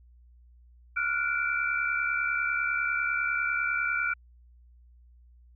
sine tone cluster, 1392 / 1462 / 2334 Hz, F6 / F#6 / D7, -6 / -21 / -11 cents, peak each -30 dBFS, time 0.96-4.14 s, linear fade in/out 10 ms, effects added 60 Hz sine -53 dBFS peak until 5.55 s

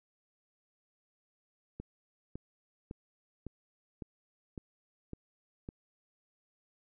click train, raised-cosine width 3 ms, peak -28 dBFS, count 8, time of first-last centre 1.8-5.689 s, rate 1.8 Hz, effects none

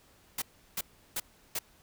white noise bursts, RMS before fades -33 dBFS, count 4, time 0.38-1.59 s, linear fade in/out 5 ms, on 40 ms, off 350 ms, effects pink hiss -62 dBFS RMS until 1.82 s

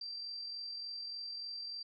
sine tone with amplitude modulation, 4700 Hz, D8, 1 cent sharp, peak -39 dBFS, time 0.01-1.83 s, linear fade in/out 5 ms, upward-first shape sine, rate 43.4 Hz, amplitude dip 35%, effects none

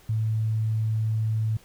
sine tone, 110 Hz, A2, in tune, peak -22 dBFS, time 0.09-1.57 s, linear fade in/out 5 ms, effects pink hiss -55 dBFS RMS until 1.64 s

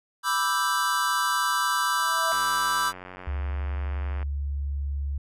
square chord, E minor seventh, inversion second, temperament equal, 987.8 / 1174.7 / 1318.5 / 1568 Hz, B5 / D6 / E6 / G6, 0 / 0 / 0 / 0 cents, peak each -29 dBFS, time 0.23-2.93 s, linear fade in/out 50 ms
sine tone with exponential growth, 657 Hz, E5, 6 cents flat, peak -27 dBFS, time 1.76-2.32 s, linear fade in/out 0 ms, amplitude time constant 120 ms
click train, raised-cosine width 0.5 ms, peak -25 dBFS, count 176, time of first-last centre 2.32-4.228 s, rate 91.7 Hz
sine tone with pitch glide, 71 to 70.39 Hz, C#2 to C#2, +42 to +27 cents, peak -26 dBFS, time 3.27-5.18 s, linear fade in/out 5 ms, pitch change -15 cents, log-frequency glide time 4-4.78 s
effects resampled to 32000 Hz

